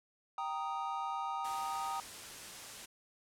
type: chord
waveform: triangle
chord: Eb major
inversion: first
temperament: equal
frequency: 784 / 932.3 / 1244.5 Hz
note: G5 / Bb5 / Eb6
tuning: 0 / 0 / 0 cents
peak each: -38 dBFS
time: 0.38-2 s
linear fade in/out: 2 ms
type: noise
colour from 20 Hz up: white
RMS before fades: -47 dBFS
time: 1.44-2.86 s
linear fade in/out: 10 ms
effects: low-pass 10000 Hz 12 dB/octave